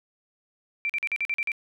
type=tone bursts; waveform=sine; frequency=2349 Hz; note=D7; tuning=in tune; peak=-24 dBFS; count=8; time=0.85-1.518 s; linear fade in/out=0 ms; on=45 ms; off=44 ms; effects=none